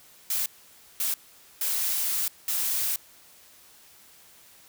blue noise bursts at uneven times, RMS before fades -27 dBFS, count 4, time 0.3-0.46 / 1-1.14 / 1.61-2.28 / 2.48-2.96 s, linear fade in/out 2 ms, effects white hiss -54 dBFS RMS until 4.68 s

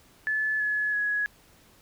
sine tone with pitch steps, 1730 / 1703.2 / 1676.9 Hz, A6 / G#6 / G#6, -30 / +43 / +16 cents, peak -24 dBFS, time 0.27-1.26 s, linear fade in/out 0 ms, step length 330 ms, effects pink hiss -58 dBFS RMS until 1.81 s

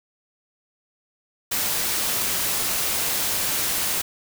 white noise, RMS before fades -24 dBFS, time 1.51-4.02 s, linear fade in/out 10 ms, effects none

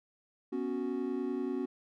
triangle chord, B suspended second, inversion none, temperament equal, 246.9 / 277.2 / 370 Hz, B3 / C#4 / F#4, 0 / 0 / 0 cents, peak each -35 / -34 / -34 dBFS, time 0.52-1.66 s, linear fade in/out 10 ms, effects none

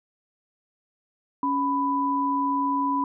sine tone pair together, 278.8 / 993.5 Hz, C#4 / B5, +10 / +10 cents, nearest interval octave + minor seventh, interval 2200 cents, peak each -26 / -23 dBFS, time 1.43-3.04 s, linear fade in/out 2 ms, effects none

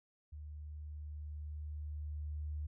sine tone with level ramp, 75.1 Hz, D2, 39 cents sharp, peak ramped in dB -45 to -37 dBFS, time 0.32-2.67 s, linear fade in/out 10 ms, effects none

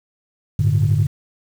sine chord, G suspended second, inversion none, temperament equal, 98 / 110 / 146.83 Hz, G2 / A2 / D3, 0 / 0 / 0 cents, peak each -17 dBFS, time 0.59-1.07 s, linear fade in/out 5 ms, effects tanh soft clip ceiling -7 dBFS + 7-bit

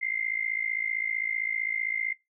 sine tone with amplitude modulation, 2093 Hz, C7, in tune, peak -23 dBFS, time 0.01-2.14 s, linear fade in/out 20 ms, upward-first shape sine, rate 55.5 Hz, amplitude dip 90%, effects noise-tail reverb RT60 0.2 s tail -21 dB re dry

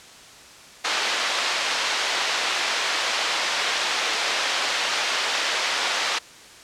white band-pass noise, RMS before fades -24 dBFS, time 0.84-6.19 s, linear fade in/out 10 ms, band 570 to 4300 Hz, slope 12 dB/octave, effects white hiss -45 dBFS RMS until 6.63 s + low-pass 7000 Hz 12 dB/octave

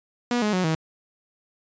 sawtooth tone with pitch steps, 242.1 / 210.8 / 183.48 / 159.73 Hz, B3 / G#3 / F#3 / D#3, -34 / +26 / -14 / +46 cents, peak -17 dBFS, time 0.31-0.75 s, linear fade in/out 2 ms, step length 110 ms, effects resampled to 16000 Hz

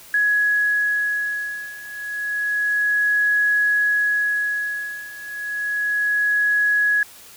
sine beating tone pair, 1676 / 1676.3 Hz, G#6 / G#6, +15 / +16 cents, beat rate 0.3 Hz, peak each -20 / -22 dBFS, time 0.14-7.03 s, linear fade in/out 2 ms, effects white hiss -44 dBFS RMS until 7.36 s

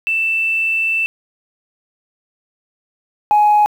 sine tone pair in turn, 2659 / 837.5 Hz, E7 / G#5, +14 / +14 cents, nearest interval octave + minor sixth, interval 2000 cents, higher first, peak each -14 / -7 dBFS, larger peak second, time 0.07-1.06 / 3.31-3.66 s, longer first, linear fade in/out 0 ms, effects tanh soft clip ceiling -6 dBFS + 7-bit

